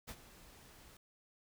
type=noise with ADSR envelope; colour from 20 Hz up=pink; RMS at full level=-45 dBFS; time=0.07-0.97 s; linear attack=22 ms; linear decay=59 ms; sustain=-14 dB; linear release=3 ms; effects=none